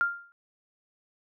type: tone with exponential decay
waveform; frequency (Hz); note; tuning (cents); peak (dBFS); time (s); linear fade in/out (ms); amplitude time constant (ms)
sine; 1396.9; F6; 0; -19; 0.01-0.32; 0; 66
effects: none